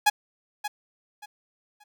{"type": "tone with echo", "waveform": "sawtooth", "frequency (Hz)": 835, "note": "G#5", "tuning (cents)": 9, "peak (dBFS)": -12, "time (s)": [0.06, 0.1], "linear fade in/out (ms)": 10, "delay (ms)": 580, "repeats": 3, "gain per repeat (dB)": -12, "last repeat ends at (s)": 1.84, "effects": []}